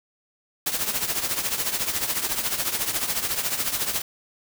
white noise with tremolo, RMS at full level -23 dBFS, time 0.66-4.02 s, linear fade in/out 5 ms, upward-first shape triangle, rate 14 Hz, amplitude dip 75%, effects none

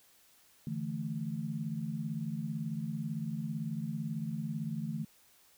sine chord, D suspended second, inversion none, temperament equal, 146.83 / 164.81 / 220 Hz, D3 / E3 / A3, 0 / 0 / 0 cents, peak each -39 / -38 / -38 dBFS, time 0.67-5.05 s, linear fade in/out 2 ms, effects white hiss -64 dBFS RMS until 5.57 s

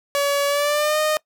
sawtooth tone with pitch glide, 567 to 614.8 Hz, C#5 to D#5, +39 to -21 cents, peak -14 dBFS, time 0.15-1.17 s, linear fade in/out 0 ms, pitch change +140 cents, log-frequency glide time 0.47-0.99 s, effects noise-tail reverb RT60 0.1 s tail -22 dB re dry

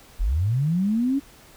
sine linear sweep, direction up, 35.14 to 284.4 Hz, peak -19 dBFS, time 0.19-1.2 s, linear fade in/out 20 ms, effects pink hiss -50 dBFS RMS until 1.56 s

